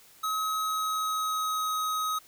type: tone with pitch glide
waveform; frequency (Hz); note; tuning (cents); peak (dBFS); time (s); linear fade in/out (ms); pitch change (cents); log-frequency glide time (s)
square; 1277 to 1264.5; D#6 to D#6; +45 to +28; -28; 0.23-2.19; 10; -17; 0.4-1.76
effects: white hiss -56 dBFS RMS until 2.27 s